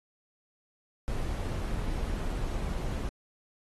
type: noise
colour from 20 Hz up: brown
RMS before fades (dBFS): -32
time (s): 1.08-3.09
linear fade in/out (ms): 0
effects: AAC 32 kbps

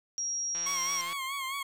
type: tone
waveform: sine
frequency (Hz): 5650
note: F8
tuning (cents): +19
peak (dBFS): -30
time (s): 0.18-1.01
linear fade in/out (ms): 0
type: click train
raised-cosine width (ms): 0.2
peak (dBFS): -26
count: 100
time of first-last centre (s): 0.55-1.129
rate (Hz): 171
type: tone with vibrato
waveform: 20% pulse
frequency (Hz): 1086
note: C#6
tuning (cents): -36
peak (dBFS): -28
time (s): 0.66-1.63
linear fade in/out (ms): 5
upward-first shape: sine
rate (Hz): 4.7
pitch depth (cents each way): 63
effects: none

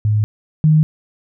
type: tone pair in turn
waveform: sine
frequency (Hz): 106.2 / 155.06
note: G#2 / D#3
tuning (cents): +39 / -6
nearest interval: perfect fifth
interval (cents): 655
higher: second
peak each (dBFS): -12 / -8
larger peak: second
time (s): 0.05-0.24 / 0.64-0.83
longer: neither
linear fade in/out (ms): 0
effects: none

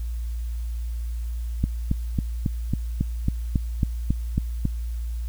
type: click train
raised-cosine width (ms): 5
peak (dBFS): -9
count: 12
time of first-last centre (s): 1.64-4.654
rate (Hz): 3.65
effects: added 58 Hz sine -26 dBFS peak until 5.28 s + white hiss -53 dBFS RMS until 5.28 s

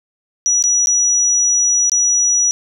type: tone with dropouts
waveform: sine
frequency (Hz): 5850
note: F#8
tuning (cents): -21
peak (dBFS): -11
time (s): 0.46-2.51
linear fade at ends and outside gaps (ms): 0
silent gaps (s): 0.625-0.639 / 0.86-0.871 / 1.896-1.918
effects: none

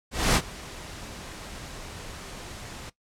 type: noise with ADSR envelope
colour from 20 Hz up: pink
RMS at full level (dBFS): -19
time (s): 0.11-2.9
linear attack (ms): 240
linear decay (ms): 62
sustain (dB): -21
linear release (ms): 10
effects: noise-tail reverb RT60 0.1 s tail -17 dB re dry + low-pass 9000 Hz 12 dB/octave

